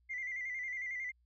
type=tone with vibrato; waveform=sine; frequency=2048 Hz; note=C7; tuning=38 cents flat; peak=-36 dBFS; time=0.09-1.12 s; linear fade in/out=20 ms; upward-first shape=square; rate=11 Hz; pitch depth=52 cents each way; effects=tanh soft clip ceiling -32 dBFS + added 60 Hz sine -68 dBFS peak until 1.25 s